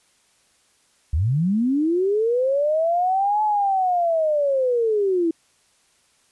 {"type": "linear two-way sweep", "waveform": "sine", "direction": "up then down", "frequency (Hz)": [66.3, 860, 321.1], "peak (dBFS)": -17, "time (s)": [1.13, 5.31], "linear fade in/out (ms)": 5, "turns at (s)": 3.43, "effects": ["white hiss -61 dBFS RMS until 6.31 s", "resampled to 24000 Hz"]}